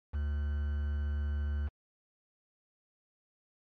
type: tone with quantisation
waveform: triangle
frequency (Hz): 72.8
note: D2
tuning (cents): -15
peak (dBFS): -28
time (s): 0.13-1.69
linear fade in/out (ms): 20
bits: 8
effects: low-pass 2000 Hz 12 dB/octave + MP3 48 kbps